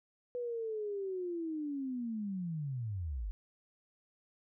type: linear sweep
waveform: sine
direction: down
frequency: 493.9 to 43.65 Hz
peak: -35 dBFS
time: 0.35-3.31 s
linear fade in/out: 0 ms
effects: none